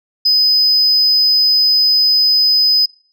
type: tone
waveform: sine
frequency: 5020 Hz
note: D#8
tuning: 15 cents sharp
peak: -7 dBFS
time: 0.25-2.86 s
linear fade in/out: 10 ms
effects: noise-tail reverb RT60 0.4 s tail -19 dB re dry + tanh soft clip ceiling -7 dBFS